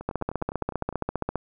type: two click trains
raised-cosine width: 1 ms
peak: -23 / -12 dBFS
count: 10 / 20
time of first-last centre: 0.01-0.926 / 0.09-1.357 s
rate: 9.82 / 15 Hz
effects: none